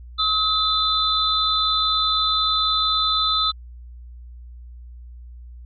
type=tone cluster; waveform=sine; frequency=1277 / 3567 / 4018 Hz; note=D#6 / A7 / B7; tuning=+45 / +23 / +29 cents; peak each=-22 dBFS; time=0.18-3.52 s; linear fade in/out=20 ms; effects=added 60 Hz sine -37 dBFS peak until 5.65 s